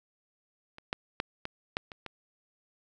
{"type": "clicks", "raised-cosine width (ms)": 0.3, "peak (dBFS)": [-30, -14, -13, -19, -13, -27, -23], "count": 7, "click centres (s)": [0.784, 0.929, 1.201, 1.454, 1.769, 1.918, 2.063], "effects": []}